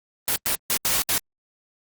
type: noise bursts at uneven times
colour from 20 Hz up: white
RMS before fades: -22 dBFS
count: 5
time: 0.28-0.36 / 0.46-0.55 / 0.7-0.77 / 0.85-1.02 / 1.09-1.18 s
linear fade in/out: 0 ms
effects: Opus 24 kbps